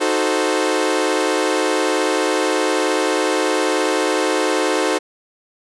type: chord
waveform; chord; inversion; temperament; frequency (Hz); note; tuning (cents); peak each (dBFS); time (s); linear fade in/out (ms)
sawtooth; D# diminished seventh; none; equal; 311.1 / 370 / 440 / 523.3; D#4 / F#4 / A4 / C5; 0 / 0 / 0 / 0; -18; 0-4.99; 20
effects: resampled to 24000 Hz